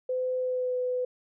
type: tone with pitch glide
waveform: sine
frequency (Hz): 509 to 501.1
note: C5 to B4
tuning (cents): -48 to +25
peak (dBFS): -26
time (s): 0.09-1.05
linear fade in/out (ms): 5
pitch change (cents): -27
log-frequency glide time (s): 0.38-0.77
effects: none

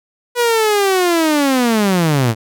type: linear sweep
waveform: sawtooth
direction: down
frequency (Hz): 490 to 106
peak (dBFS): -8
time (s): 0.35-2.35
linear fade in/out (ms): 50
effects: none

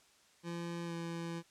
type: tone with pitch glide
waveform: 25% pulse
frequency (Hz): 170.7 to 168.25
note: F3 to E3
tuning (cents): -39 to +36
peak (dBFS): -35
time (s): 0.43-1.43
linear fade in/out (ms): 50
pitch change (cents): -25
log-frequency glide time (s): 0.85-0.93
effects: white hiss -66 dBFS RMS until 1.5 s + low-pass 8000 Hz 12 dB/octave

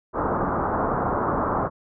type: low-pass noise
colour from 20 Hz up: white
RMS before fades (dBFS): -24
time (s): 0.13-1.7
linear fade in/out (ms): 50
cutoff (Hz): 1300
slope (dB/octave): 48
effects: none

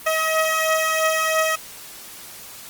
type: beating tone pair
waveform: 15% pulse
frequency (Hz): 634 / 637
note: D#5 / D#5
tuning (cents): +32 / +41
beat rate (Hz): 3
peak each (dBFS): -18 / -13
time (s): 0.06-1.56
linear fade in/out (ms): 10
effects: white hiss -39 dBFS RMS until 2.69 s + Opus 32 kbps

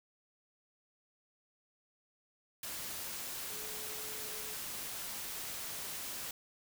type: tone in noise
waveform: sine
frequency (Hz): 429.6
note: A4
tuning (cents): -41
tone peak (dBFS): -52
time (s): 3.5-4.54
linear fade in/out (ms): 2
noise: white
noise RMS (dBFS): -42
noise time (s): 2.63-6.31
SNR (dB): -13
effects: none

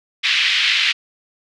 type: band-pass noise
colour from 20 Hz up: pink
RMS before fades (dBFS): -17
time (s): 0.23-0.93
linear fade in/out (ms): 20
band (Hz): 2100 to 3800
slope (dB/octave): 24
effects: none

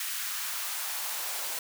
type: noise with high-pass filter sweep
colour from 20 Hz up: white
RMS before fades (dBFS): -34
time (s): 0-1.59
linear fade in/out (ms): 2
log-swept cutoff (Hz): 1600 to 570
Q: 1.3
effects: none

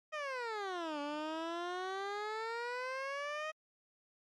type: exponential two-way sweep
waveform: 15% pulse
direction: down then up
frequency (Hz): 630 to 286.4 to 630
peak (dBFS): -31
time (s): 0.12-3.52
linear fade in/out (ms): 20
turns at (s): 1
effects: low-pass 4000 Hz 12 dB/octave + MP3 96 kbps

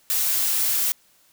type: noise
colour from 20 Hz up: blue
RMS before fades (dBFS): -22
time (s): 0.1-0.92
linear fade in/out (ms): 0
effects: white hiss -59 dBFS RMS until 1.32 s

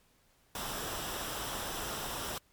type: noise with comb filter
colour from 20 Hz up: pink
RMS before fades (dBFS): -38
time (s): 0.55-2.38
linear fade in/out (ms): 2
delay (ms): 0.45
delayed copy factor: -0.5
effects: pink hiss -68 dBFS RMS until 2.52 s + MP3 96 kbps

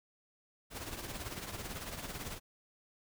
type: noise with tremolo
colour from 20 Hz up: pink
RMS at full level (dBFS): -40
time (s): 0.7-2.4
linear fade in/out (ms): 50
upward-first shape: triangle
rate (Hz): 18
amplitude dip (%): 65
effects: none

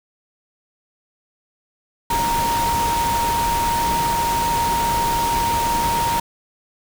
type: tone in noise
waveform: sine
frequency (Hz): 933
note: A#5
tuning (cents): +1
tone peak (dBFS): -18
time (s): 2.1-6.2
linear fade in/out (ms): 5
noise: pink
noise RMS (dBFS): -25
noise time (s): 2.1-6.2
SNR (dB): +4
effects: none

